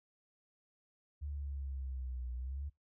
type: exponential two-way sweep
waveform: sine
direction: down then up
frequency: 73.42 to 60.8 to 73.42 Hz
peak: -38 dBFS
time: 1.21-2.7 s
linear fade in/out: 20 ms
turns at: 2.34 s
effects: noise-tail reverb RT60 0.2 s tail -25 dB re dry